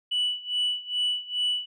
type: tone with tremolo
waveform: sine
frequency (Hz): 2960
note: F#7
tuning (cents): 0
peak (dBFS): -20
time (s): 0.11-1.66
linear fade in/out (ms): 10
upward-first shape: sine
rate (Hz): 2.4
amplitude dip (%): 90
effects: tanh soft clip ceiling -20 dBFS